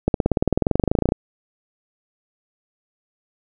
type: accelerating click train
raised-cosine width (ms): 2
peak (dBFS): -3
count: 24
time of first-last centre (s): 0.08-1.121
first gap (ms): 62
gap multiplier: 0.97
effects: none